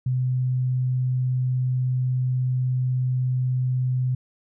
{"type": "tone", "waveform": "sine", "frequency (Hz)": 127.4, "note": "C3", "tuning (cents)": -46, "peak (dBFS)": -20, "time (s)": [0.06, 4.15], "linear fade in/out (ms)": 5, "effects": []}